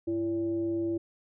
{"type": "tone with frequency modulation", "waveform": "sine", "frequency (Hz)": 336.2, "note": "E4", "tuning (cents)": 34, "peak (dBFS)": -27, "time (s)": [0.07, 0.98], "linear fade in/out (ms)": 10, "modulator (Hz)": 236, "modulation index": 0.39, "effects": []}